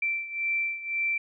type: beating tone pair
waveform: sine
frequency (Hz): 2342 / 2343.9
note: D7 / D7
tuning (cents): -5 / -4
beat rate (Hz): 1.9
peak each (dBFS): -28 / -32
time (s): 0.02-1.18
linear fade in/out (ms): 5
effects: none